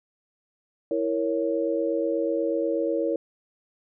sine chord, A# diminished, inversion second, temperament equal, 329.6 / 466.2 / 554.4 Hz, E4 / A#4 / C#5, 0 / 0 / 0 cents, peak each -27 dBFS, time 0.91-3.16 s, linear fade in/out 2 ms, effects none

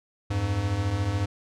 square beating tone pair, 87.31 / 101.31 Hz, F2 / G#2, 0 / -42 cents, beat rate 14 Hz, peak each -31 / -26 dBFS, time 0.3-1.26 s, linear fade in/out 10 ms, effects low-pass 7000 Hz 12 dB/octave

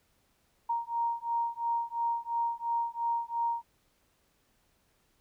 sine beating tone pair, 932.3 / 935.2 Hz, A#5 / A#5, 0 / +5 cents, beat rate 2.9 Hz, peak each -32 / -32 dBFS, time 0.69-3.63 s, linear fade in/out 10 ms, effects pink hiss -71 dBFS RMS until 5.2 s

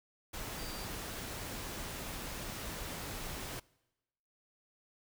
sine tone in noise, 4699 Hz, D8, in tune, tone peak -50 dBFS, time 0.58-0.85 s, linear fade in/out 10 ms, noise pink, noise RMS -42 dBFS, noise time 0.33-3.6 s, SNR -11 dB, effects noise-tail reverb RT60 1.0 s tail -24 dB re dry

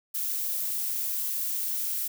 violet noise, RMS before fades -30 dBFS, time 0.14-2.08 s, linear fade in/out 10 ms, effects none

